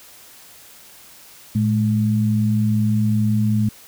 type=tone pair together; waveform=sine; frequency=112.2 / 211.9 Hz; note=A2 / G#3; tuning=+34 / +35 cents; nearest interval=major seventh; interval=1101 cents; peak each=-18 dBFS; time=1.55-3.69 s; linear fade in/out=5 ms; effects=white hiss -45 dBFS RMS until 3.87 s